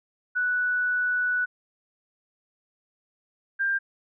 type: tone pair in turn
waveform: sine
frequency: 1480 / 1590.8 Hz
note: F#6 / G6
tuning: 0 / +25 cents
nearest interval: minor second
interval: 125 cents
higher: second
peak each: -22 dBFS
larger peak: neither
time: 0.35-1.46 / 3.59-3.79 s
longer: first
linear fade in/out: 20 ms
effects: none